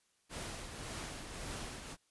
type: noise with tremolo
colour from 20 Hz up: pink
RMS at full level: -42 dBFS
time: 0.29-1.97 s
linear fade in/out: 50 ms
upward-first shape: triangle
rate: 1.8 Hz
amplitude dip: 50%
effects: white hiss -75 dBFS RMS until 2.1 s + resampled to 24000 Hz